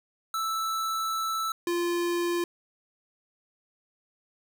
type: tone pair in turn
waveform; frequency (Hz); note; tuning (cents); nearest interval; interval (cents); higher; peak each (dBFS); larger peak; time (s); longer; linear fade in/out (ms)
square; 1318.5 / 346.5; E6 / F4; 0 / -14; octave + major seventh; 2314; first; -28 / -26; second; 0.34-1.52 / 1.67-2.44; first; 2
effects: none